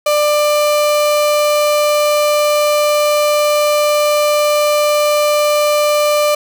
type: tone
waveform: 35% pulse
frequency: 594 Hz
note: D5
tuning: 20 cents sharp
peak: -9 dBFS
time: 0.06-6.35 s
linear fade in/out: 5 ms
effects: none